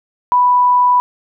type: tone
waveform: sine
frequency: 987.8 Hz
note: B5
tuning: in tune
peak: -8 dBFS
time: 0.32-1 s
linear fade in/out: 0 ms
effects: none